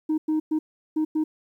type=tone bursts at uneven times; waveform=sine; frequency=311.1 Hz; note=D#4; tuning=in tune; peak=-18 dBFS; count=5; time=0.09-0.18 / 0.28-0.4 / 0.51-0.59 / 0.96-1.05 / 1.15-1.24 s; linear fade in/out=10 ms; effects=tanh soft clip ceiling -19 dBFS + 10-bit